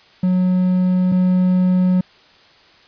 triangle tone pair in turn, 183 / 183 Hz, F#3 / F#3, -19 / -19 cents, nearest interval unison, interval 0 cents, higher neither, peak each -11 / -10 dBFS, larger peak second, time 0.23-1.12 / 1.12-2.01 s, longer neither, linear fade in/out 5 ms, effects white hiss -49 dBFS RMS until 2.87 s + resampled to 11025 Hz

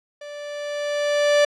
45% pulse tone with level ramp, 585 Hz, D5, 7 cents flat, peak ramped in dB -35 to -13 dBFS, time 0.21-1.45 s, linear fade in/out 5 ms, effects low-pass 6000 Hz 12 dB/octave

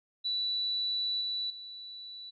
sine tone with level steps, 3954 Hz, B7, 1 cent sharp, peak -29 / -31 / -42 dBFS, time 0.24-2.31 s, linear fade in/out 20 ms, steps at 1.21 / 1.5 s, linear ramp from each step 2 ms, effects none

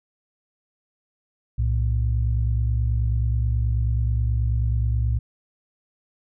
sine tone pair together, 63.1 / 112.43 Hz, B1 / A2, +38 / +38 cents, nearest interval minor seventh, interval 1000 cents, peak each -20 / -22 dBFS, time 1.58-5.19 s, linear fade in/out 10 ms, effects tanh soft clip ceiling -12 dBFS

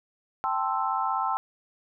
sine chord, A minor seventh, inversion third, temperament equal, 784 / 880 / 1046.5 / 1318.5 Hz, G5 / A5 / C6 / E6, 0 / 0 / 0 / 0 cents, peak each -30 dBFS, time 0.44-1.37 s, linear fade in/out 0 ms, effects none

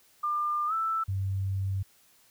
sine tone with pitch glide, 1199 to 1322.7 Hz, D6 to E6, +36 to +5 cents, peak -26 dBFS, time 0.23-1.04 s, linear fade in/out 10 ms, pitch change +169 cents, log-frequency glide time 0.67-0.73 s
sine tone, 96.7 Hz, G2, 23 cents flat, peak -27 dBFS, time 1.08-1.83 s, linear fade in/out 10 ms
effects white hiss -62 dBFS RMS until 2.3 s

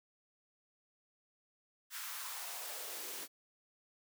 white noise with high-pass filter sweep, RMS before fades -44 dBFS, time 1.9-3.28 s, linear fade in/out 50 ms, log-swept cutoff 1500 to 290 Hz, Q 2.1, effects none

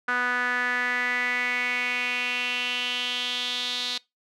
sawtooth tone with band-pass filter sweep, 246.9 Hz, B3, in tune, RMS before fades -27 dBFS, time 0.08-3.98 s, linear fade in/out 5 ms, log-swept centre 1500 to 3900 Hz, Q 5.1, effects noise-tail reverb RT60 0.2 s tail -22 dB re dry

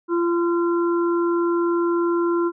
harmonic tone, 342.9 Hz, F4, 32 cents flat, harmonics 1 / 3 / 4, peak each -18 / -28 / -30 dBFS, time 0.08-2.52 s, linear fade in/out 50 ms, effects none

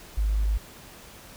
sine tone, 51.91 Hz, G#1, in tune, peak -21 dBFS, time 0.17-0.58 s, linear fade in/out 10 ms, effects pink hiss -47 dBFS RMS until 1.36 s

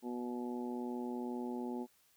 harmonic tone, 122.3 Hz, B2, 16 cents flat, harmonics 2 / 3 / 4 / 5 / 6 / 7, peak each -39 / -43 / -50 / -55 / -54 / -48 dBFS, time 0.02-1.87 s, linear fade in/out 50 ms, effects white hiss -70 dBFS RMS until 2.16 s

